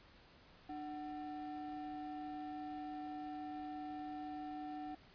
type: ring-modulated tone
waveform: triangle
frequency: 523 Hz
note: C5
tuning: 1 cent flat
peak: -38 dBFS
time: 0.69-4.95 s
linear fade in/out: 5 ms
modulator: 224 Hz
effects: pink hiss -63 dBFS RMS until 5.14 s + resampled to 11025 Hz